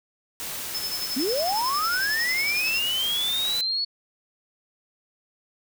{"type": "noise", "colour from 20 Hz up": "white", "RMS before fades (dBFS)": -33, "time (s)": [0.4, 3.61], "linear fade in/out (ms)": 0}
{"type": "tone with tremolo", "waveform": "sine", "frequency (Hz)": 5230, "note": "E8", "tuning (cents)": -15, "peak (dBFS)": -26, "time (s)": [0.74, 2.8], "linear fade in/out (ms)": 10, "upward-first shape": "sine", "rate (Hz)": 11, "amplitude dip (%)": 70}
{"type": "linear sweep", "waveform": "sine", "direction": "up", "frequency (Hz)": [233.1, 4430], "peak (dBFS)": -23, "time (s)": [1.16, 3.85], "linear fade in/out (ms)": 10}
{"effects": []}